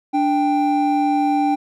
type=tone pair together; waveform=triangle; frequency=292.9 / 787.4 Hz; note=D4 / G5; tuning=-5 / +8 cents; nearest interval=octave + perfect fourth; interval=1713 cents; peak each=-16 dBFS; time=0.13-1.56 s; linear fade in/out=20 ms; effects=none